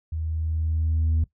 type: tone with level ramp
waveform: sine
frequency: 79.7 Hz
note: D#2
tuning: 42 cents sharp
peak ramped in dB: -26 to -16 dBFS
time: 0.12-1.24 s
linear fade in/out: 5 ms
effects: noise-tail reverb RT60 0.1 s tail -19 dB re dry + tanh soft clip ceiling -17 dBFS